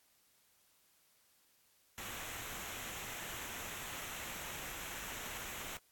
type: noise with comb filter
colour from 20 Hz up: pink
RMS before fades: -45 dBFS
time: 1.98-5.77 s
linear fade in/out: 0 ms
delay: 0.21 ms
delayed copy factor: -0.6
effects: white hiss -71 dBFS RMS until 5.91 s + AAC 64 kbps